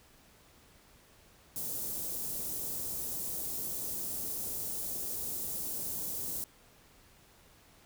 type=band-stop noise; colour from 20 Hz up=white; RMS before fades=-37 dBFS; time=1.56-6.44 s; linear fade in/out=0 ms; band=480 to 8200 Hz; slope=12 dB/octave; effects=pink hiss -61 dBFS RMS until 7.85 s